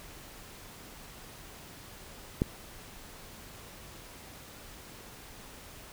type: click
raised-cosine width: 3 ms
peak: -12 dBFS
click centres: 2.419 s
effects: pink hiss -49 dBFS RMS until 5.92 s